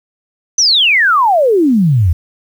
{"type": "exponential sweep", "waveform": "sine", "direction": "down", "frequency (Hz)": [6200, 77.78], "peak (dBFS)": -7, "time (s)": [0.58, 2.13], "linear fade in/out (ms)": 5, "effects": ["7-bit"]}